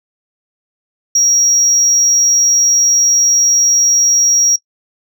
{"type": "tone", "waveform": "sine", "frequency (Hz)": 5660, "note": "F8", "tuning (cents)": 22, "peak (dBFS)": -6, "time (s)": [1.15, 4.56], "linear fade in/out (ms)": 5, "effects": ["noise-tail reverb RT60 0.1 s tail -22 dB re dry", "tanh soft clip ceiling -6 dBFS"]}